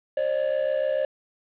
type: ring-modulated tone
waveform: triangle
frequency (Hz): 570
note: C#5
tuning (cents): +48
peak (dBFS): -17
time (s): 0.17-1.05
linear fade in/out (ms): 2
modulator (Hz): 33.4
effects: resampled to 8000 Hz + 8-bit